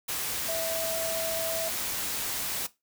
sine tone in noise, 655 Hz, E5, 11 cents flat, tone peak -30 dBFS, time 0.48-1.69 s, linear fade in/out 10 ms, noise white, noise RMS -32 dBFS, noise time 0.08-2.67 s, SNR -1 dB, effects noise-tail reverb RT60 0.2 s tail -17 dB re dry

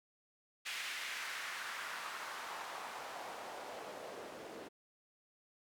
white noise with band-pass filter sweep, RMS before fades -45 dBFS, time 0.65-4.69 s, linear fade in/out 20 ms, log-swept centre 2300 to 400 Hz, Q 1.6, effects none

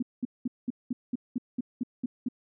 sine tone bursts, 246.9 Hz, B3, in tune, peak -26 dBFS, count 11, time 0-2.286 s, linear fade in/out 5 ms, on 26 ms, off 200 ms, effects none

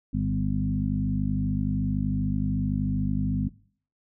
harmonic tone with a mistuned harmonic, 50.6 Hz, G#1, 44 cents flat, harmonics 1 / 2 / 3 / 4 / 5, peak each -30 / -30 / -30 / -30 / -30 dBFS, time 0.13-3.49 s, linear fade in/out 10 ms, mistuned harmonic 4, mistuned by -23 cents, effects noise-tail reverb RT60 0.5 s tail -20 dB re dry

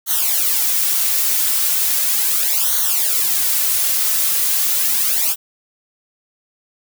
blue noise with flanger, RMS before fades -17 dBFS, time 0.06-5.36 s, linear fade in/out 50 ms, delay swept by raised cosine 0.39 to 4.29 ms, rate 0.37 Hz, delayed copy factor -0.85, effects none

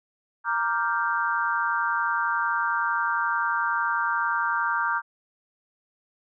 sine chord, G minor seventh, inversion first, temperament equal, 932.3 / 1174.7 / 1396.9 / 1568 Hz, Bb5 / D6 / F6 / G6, 0 / 0 / 0 / 0 cents, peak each -28 dBFS, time 0.44-5.02 s, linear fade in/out 50 ms, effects none

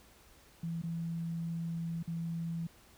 sine tone with dropouts, 166.6 Hz, E3, 19 cents sharp, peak -34 dBFS, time 0.63-2.67 s, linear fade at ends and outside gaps 5 ms, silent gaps 0.818-0.835 / 2.028-2.075 s, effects added 60 Hz sine -69 dBFS peak until 2.97 s + pink hiss -61 dBFS RMS until 2.97 s

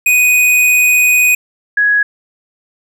square / sine tone pair in turn, 2489 / 1669.6 Hz, D#7 / G#6, 0 / +9 cents, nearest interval perfect fifth, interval 691 cents, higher first, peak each -8 dBFS, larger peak neither, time 0.06-1.35 / 1.77-2.03 s, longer first, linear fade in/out 5 ms, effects none

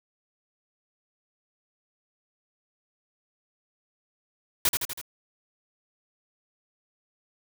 white noise with echo, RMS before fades -22 dBFS, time 4.65-4.69 s, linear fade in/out 2 ms, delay 81 ms, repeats 4, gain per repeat -4 dB, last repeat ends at 5.014 s, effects none

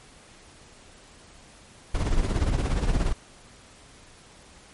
brown noise with tremolo, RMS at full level -20 dBFS, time 1.94-3.13 s, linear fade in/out 10 ms, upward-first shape triangle, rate 17 Hz, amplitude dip 70%, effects pink hiss -51 dBFS RMS until 4.73 s + MP3 48 kbps

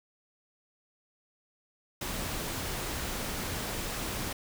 pink noise, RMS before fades -35 dBFS, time 2.01-4.33 s, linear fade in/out 5 ms, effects none

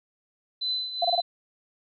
sine tone with tremolo, 4024 Hz, B7, 32 cents sharp, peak -24 dBFS, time 0.61-1.22 s, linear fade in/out 10 ms, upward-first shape triangle, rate 2.5 Hz, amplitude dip 70%
sine tone bursts, 694 Hz, F5, 11 cents flat, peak -20 dBFS, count 4, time 1.02-1.205 s, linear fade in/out 5 ms, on 29 ms, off 23 ms
effects none

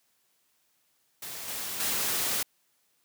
white noise with level steps, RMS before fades -39 / -35 / -29 dBFS, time 1.22-2.43 s, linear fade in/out 5 ms, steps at 1.48 / 1.8 s, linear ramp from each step 2 ms, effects white hiss -71 dBFS RMS until 3.04 s + high-pass 100 Hz 12 dB/octave

